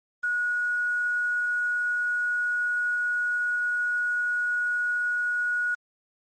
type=tone with quantisation; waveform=sine; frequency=1455 Hz; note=F#6; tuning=29 cents flat; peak=-23 dBFS; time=0.23-5.75 s; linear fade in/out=10 ms; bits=8; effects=MP3 32 kbps